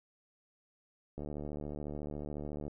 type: click train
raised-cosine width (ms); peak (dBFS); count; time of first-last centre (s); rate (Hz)
2; -28; 112; 1.18-2.68; 74
effects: none